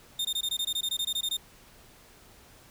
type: tone bursts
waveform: 40% pulse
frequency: 3644 Hz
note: A#7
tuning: 40 cents flat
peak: -26 dBFS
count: 15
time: 0.19-1.369 s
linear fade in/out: 5 ms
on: 59 ms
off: 21 ms
effects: pink hiss -55 dBFS RMS until 2.7 s